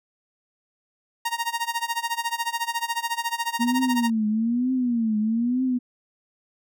sawtooth tone with tremolo, 932.3 Hz, A#5, in tune, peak -18 dBFS, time 1.25-4.1 s, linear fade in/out 5 ms, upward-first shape sine, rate 14 Hz, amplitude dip 90%
sine tone with vibrato, 234.6 Hz, A#3, 11 cents sharp, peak -20 dBFS, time 3.59-5.79 s, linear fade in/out 20 ms, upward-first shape triangle, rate 1.1 Hz, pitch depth 190 cents each way
effects none

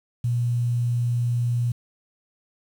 sine tone with quantisation, 120 Hz, B2, 49 cents flat, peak -20 dBFS, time 0.24-1.72 s, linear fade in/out 5 ms, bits 8, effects none

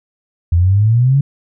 sine exponential sweep, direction up, 82.41 to 143.6 Hz, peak -8 dBFS, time 0.52-1.21 s, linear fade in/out 5 ms, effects none

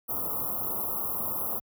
white band-stop noise, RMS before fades -31 dBFS, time 0.08-1.6 s, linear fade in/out 20 ms, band 1300 to 11000 Hz, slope 96 dB/octave, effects high-pass 60 Hz 12 dB/octave

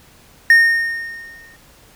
triangle tone with exponential decay, 1840 Hz, A#6, 23 cents flat, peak -3 dBFS, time 0.5-1.56 s, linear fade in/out 2 ms, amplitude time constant 230 ms, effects pink hiss -48 dBFS RMS until 1.95 s

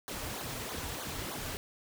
pink noise with flanger, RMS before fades -39 dBFS, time 0.08-1.57 s, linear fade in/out 0 ms, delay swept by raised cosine 0.37 to 5.67 ms, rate 3.2 Hz, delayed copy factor -1, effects none

